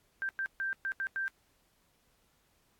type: tone bursts at uneven times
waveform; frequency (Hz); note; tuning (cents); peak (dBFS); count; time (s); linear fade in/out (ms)
sine; 1573; G6; +6; -31; 6; 0.22-0.29 / 0.39-0.46 / 0.6-0.73 / 0.85-0.92 / 1-1.07 / 1.16-1.28; 0
effects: pink hiss -71 dBFS RMS until 2.79 s + AAC 64 kbps